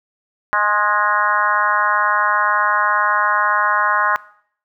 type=harmonic tone with a mistuned harmonic; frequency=207.7 Hz; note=G#3; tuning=in tune; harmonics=3 / 4 / 5 / 6 / 7 / 8 / 9; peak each=-27 / -24 / -18 / -22 / -20 / -22 / -26 dBFS; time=0.53-4.16 s; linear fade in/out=0 ms; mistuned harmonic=5; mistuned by=+24 cents; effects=noise-tail reverb RT60 0.6 s tail -20 dB re dry